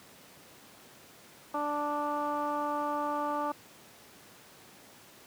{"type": "tone with low-pass filter", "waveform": "15% pulse", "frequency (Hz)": 293.7, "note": "D4", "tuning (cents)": 0, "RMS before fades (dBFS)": -32, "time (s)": [1.54, 3.52], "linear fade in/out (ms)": 5, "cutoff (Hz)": 1100, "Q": 3.1, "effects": ["pink hiss -54 dBFS RMS until 5.26 s", "high-pass 150 Hz 12 dB/octave"]}